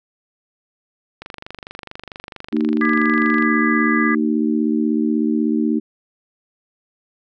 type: click train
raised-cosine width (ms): 0.3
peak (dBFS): -17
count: 55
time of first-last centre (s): 1.22-3.424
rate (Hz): 24.5
type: harmonic tone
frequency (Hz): 76.3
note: D#2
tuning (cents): -33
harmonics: 3 / 4 / 5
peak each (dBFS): -18 / -19 / -26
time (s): 2.52-5.8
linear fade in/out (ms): 20
type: chord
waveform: sine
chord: G# diminished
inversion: second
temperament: just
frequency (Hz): 1196.1 / 1661.2 / 1993.5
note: D6 / G#6 / B6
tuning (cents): +31 / 0 / +16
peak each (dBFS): -22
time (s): 2.81-4.15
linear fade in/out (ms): 5
effects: none